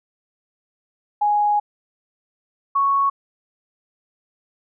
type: tone pair in turn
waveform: sine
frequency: 830.6 / 1108.7 Hz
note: G#5 / C#6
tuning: 0 / 0 cents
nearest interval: perfect fourth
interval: 500 cents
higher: second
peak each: -15 dBFS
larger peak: neither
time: 1.21-1.6 / 2.75-3.1 s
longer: first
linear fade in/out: 10 ms
effects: none